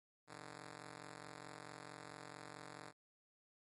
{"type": "ring-modulated tone", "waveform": "5% pulse", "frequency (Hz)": 149.6, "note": "D3", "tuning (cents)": 32, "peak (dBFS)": -37, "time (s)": [0.27, 2.93], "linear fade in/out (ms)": 50, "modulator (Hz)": 22.3, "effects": ["MP3 48 kbps"]}